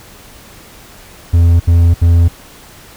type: tone bursts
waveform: triangle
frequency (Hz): 85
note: F2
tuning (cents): -46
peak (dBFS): -3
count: 3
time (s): 1.33-2.284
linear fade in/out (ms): 10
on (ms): 270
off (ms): 72
effects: pink hiss -38 dBFS RMS until 2.96 s